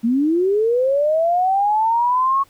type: linear sweep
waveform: sine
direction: up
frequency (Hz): 220 to 1108.7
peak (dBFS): -14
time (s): 0.03-2.44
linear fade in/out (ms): 20
effects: pink hiss -54 dBFS RMS until 2.49 s